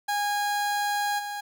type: tone with level steps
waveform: 30% pulse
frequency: 821 Hz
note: G#5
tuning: 20 cents flat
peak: -22 / -29 dBFS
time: 0.08-1.41 s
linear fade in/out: 10 ms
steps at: 1.18 s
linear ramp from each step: 20 ms
effects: none